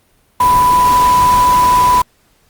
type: tone in noise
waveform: sine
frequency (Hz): 993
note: B5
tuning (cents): +9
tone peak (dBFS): -7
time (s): 0.4-2.02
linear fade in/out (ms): 5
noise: pink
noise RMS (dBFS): -21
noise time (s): 0.4-2.02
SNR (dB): +11
effects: pink hiss -55 dBFS RMS until 2.49 s + Opus 32 kbps